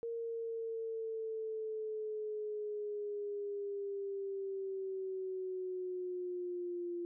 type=linear sweep; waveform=sine; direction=down; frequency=464.4 to 346 Hz; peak=-37 dBFS; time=0.03-7.05 s; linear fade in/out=0 ms; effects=none